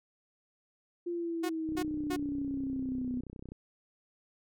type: exponential sweep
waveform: sine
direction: down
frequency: 349.2 to 246.9 Hz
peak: -32 dBFS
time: 1.06-3.21 s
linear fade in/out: 10 ms
type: tone bursts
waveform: sawtooth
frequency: 362.8 Hz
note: F#4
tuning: 34 cents flat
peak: -29 dBFS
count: 3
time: 1.43-2.165 s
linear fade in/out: 10 ms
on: 65 ms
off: 270 ms
type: click train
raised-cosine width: 3 ms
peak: -32 dBFS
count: 59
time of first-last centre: 1.69-3.52 s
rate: 31.7 Hz
effects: none